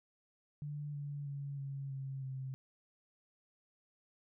sine tone with pitch steps, 146.83 / 143.81 / 140.85 / 137.95 / 135.11 / 132.33 Hz, D3 / D3 / C#3 / C#3 / C#3 / C3, 0 / -36 / +28 / -8 / -44 / +20 cents, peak -39 dBFS, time 0.62-2.54 s, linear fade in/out 0 ms, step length 320 ms, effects none

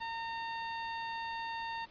sawtooth tone, 915 Hz, A#5, 32 cents flat, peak -33 dBFS, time 0-1.86 s, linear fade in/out 20 ms, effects pink hiss -59 dBFS RMS until 1.9 s + resampled to 11025 Hz

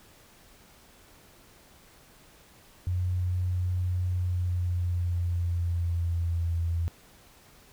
sine tone with pitch glide, 90.3 to 84.25 Hz, F#2 to E2, -42 to +38 cents, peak -25 dBFS, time 2.87-6.88 s, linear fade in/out 0 ms, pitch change -120 cents, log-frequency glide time 4.04-6.52 s, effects pink hiss -56 dBFS RMS until 7.72 s

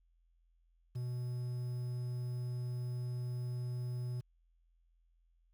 triangle tone with quantisation, 123.47 Hz, B2, in tune, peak -34 dBFS, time 0.95-4.21 s, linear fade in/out 10 ms, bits 10, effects added 42 Hz sine -68 dBFS peak until 5.53 s

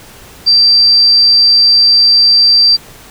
sine tone, 4692 Hz, D8, 2 cents flat, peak -4 dBFS, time 0.46-2.77 s, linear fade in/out 20 ms, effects pink hiss -36 dBFS RMS until 3.1 s

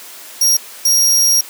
sawtooth tone bursts at uneven times, 5630 Hz, F8, 13 cents sharp, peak -7 dBFS, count 2, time 0.41-0.57 / 0.85-1.41 s, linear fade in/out 5 ms, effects white hiss -35 dBFS RMS until 1.49 s + high-pass 300 Hz 12 dB/octave

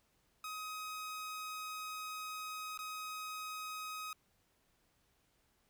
sawtooth tone with dropouts, 1261 Hz, D#6, 23 cents sharp, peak -38 dBFS, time 0.44-4.13 s, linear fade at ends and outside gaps 2 ms, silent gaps 2.776-2.789 s, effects pink hiss -75 dBFS RMS until 5.69 s

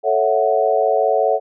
sine chord, F# minor seventh, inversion first, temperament equal, 440 / 554.4 / 659.3 / 740 Hz, A4 / C#5 / E5 / F#5, 0 / 0 / 0 / 0 cents, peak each -19 dBFS, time 0.03-1.4 s, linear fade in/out 50 ms, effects none

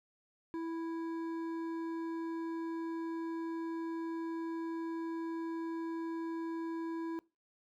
sine tone with hard clipping, 329.6 Hz, E4, in tune, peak -38 dBFS, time 0.54-7.19 s, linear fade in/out 0 ms, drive 9 dB, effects noise-tail reverb RT60 0.3 s tail -23 dB re dry

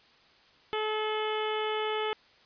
harmonic tone, 430.8 Hz, A4, 37 cents flat, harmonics 1 / 2 / 3 / 4 / 5 / 6 / 7 / 8, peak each -31 / -35 / -37 / -43 / -40 / -45 / -39 / -44 dBFS, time 0.73-2.13 s, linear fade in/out 0 ms, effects white hiss -60 dBFS RMS until 2.45 s + resampled to 11025 Hz

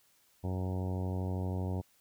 harmonic tone, 92.7 Hz, F#2, 4 cents sharp, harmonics 1 / 2 / 3 / 4 / 5 / 6 / 7 / 8 / 9 / 10, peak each -33 / -39 / -43 / -45 / -47 / -49 / -50 / -51 / -52 / -53 dBFS, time 0.43-1.82 s, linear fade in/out 20 ms, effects white hiss -68 dBFS RMS until 2 s

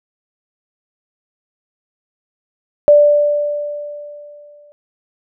sine tone with exponential decay, 587.3 Hz, D5, in tune, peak -3 dBFS, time 2.88-4.72 s, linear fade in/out 0 ms, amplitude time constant 400 ms, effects none

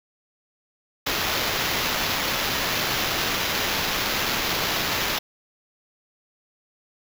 white noise with sample-and-hold, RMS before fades -25 dBFS, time 1.06-5.19 s, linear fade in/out 10 ms, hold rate 8820 Hz, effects none

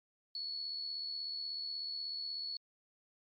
sine tone with amplitude modulation, 4400 Hz, C#8, 14 cents flat, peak -36 dBFS, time 0.35-2.57 s, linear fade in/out 2 ms, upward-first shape sine, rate 76.4 Hz, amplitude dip 40%, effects MP3 32 kbps

